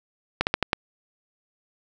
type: slowing click train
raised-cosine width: 0.3 ms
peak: -4 dBFS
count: 5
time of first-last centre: 0.41-0.731 s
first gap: 59 ms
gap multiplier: 1.21
effects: none